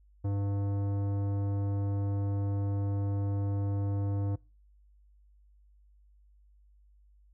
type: tone with tanh clipping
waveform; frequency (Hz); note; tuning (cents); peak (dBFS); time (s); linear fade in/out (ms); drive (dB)
sine; 100; G2; +35; -30; 0.24-4.36; 10; 15
effects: noise-tail reverb RT60 0.3 s tail -24 dB re dry + added 50 Hz sine -58 dBFS peak until 7.33 s